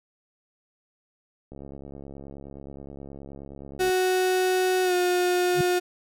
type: click train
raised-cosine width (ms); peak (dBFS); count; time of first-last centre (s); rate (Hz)
2; -28; 166; 1.52-3.894; 69.5
type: tone with pitch glide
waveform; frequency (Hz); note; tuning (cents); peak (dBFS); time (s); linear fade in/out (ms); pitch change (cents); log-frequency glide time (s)
35% pulse; 370 to 358.8; F#4 to F4; 0 to +47; -19; 3.79-5.8; 20; -53; 4.83-4.94
type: tone with exponential growth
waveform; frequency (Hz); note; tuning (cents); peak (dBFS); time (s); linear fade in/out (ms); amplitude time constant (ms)
sine; 149.6; D3; +32; -20; 5.53-5.61; 2; 17
effects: none

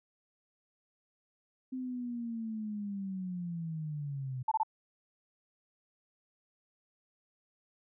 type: linear sweep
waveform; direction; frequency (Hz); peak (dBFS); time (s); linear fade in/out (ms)
sine; down; 260 to 125.6; -35; 1.72-4.43; 10
type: tone bursts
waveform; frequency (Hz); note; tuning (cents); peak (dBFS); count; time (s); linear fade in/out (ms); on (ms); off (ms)
sine; 880; A5; 0; -26; 3; 4.48-4.633; 5; 35; 24
effects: none

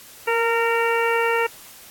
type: harmonic tone with a mistuned harmonic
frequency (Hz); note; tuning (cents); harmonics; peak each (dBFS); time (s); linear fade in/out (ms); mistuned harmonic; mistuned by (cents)
460; A#4; -23; 1 / 2 / 3 / 4 / 5 / 6; -21 / -24 / -26 / -27 / -28 / -29; 0.27-1.47; 10; 1; +18
effects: white hiss -44 dBFS RMS until 1.9 s + AAC 64 kbps

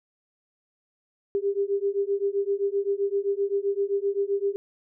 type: beating tone pair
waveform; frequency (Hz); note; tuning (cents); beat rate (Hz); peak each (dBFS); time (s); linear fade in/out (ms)
sine; 395.4 / 403.1; G4 / G4; +15 / +48; 7.7; -26; 1.35-4.56; 0
effects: none

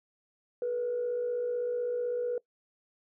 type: tone pair together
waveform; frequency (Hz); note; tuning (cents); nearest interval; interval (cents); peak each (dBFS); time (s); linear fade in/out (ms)
sine; 431 / 486.9; A4 / B4; -36 / -25; major second; 211; -39 / -28; 0.62-2.38; 2
effects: noise-tail reverb RT60 0.1 s tail -22 dB re dry + tanh soft clip ceiling -24 dBFS

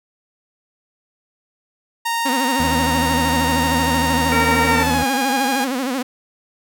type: tone with pitch glide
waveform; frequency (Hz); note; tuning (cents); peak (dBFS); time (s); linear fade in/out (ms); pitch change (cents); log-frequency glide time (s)
sawtooth; 927 to 816.4; A#5 to G#5; -10 to -30; -15; 2.05-5.65; 10; -220; 4.69-5.04
type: tone with vibrato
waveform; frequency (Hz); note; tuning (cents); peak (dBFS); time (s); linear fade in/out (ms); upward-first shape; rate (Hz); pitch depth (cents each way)
sawtooth; 259.6; C4; -13; -16; 2.25-6.03; 10; sine; 13; 120
type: tone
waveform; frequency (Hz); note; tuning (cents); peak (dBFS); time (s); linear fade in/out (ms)
20% pulse; 80.6; E2; -38; -17; 2.59-5.04; 10
type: harmonic tone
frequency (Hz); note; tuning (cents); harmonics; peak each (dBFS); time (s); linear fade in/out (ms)
458.8; A#4; -28; 1 / 2 / 3 / 4 / 5; -24 / -24 / -24 / -24 / -24; 4.32-4.83; 0
effects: none

